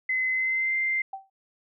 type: tone with pitch glide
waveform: sine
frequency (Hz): 2041 to 2089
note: C7 to C7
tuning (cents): -44 to -3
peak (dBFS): -23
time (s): 0.09-1.02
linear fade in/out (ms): 5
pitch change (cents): +41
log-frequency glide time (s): 0.31-0.76
type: tone with exponential decay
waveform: sine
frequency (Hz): 775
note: G5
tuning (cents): -20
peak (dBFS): -29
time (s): 1.13-1.3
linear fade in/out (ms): 5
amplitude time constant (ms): 35
effects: none